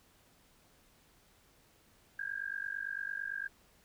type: tone with amplitude modulation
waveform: sine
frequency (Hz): 1612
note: G6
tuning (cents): +48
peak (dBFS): -32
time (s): 2.19-3.48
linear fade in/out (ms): 5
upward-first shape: sine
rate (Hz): 48.9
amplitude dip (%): 95
effects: pink hiss -66 dBFS RMS until 3.84 s